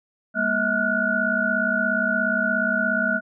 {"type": "tone cluster", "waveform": "sine", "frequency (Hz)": [202.3, 236.4, 643, 1422, 1479], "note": ["G#3", "A#3", "E5", "F6", "F#6"], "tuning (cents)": [-45, 24, -43, 31, -1], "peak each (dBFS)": [-29, -28, -27, -25, -23], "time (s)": [0.34, 3.21], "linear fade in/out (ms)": 50, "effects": []}